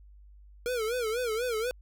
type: tone with vibrato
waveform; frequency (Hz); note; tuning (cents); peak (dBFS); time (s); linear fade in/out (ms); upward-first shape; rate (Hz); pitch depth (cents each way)
square; 466.2; A#4; 0; -29; 0.66-1.71; 0; sine; 4.1; 140
effects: added 50 Hz sine -50 dBFS peak until 1.81 s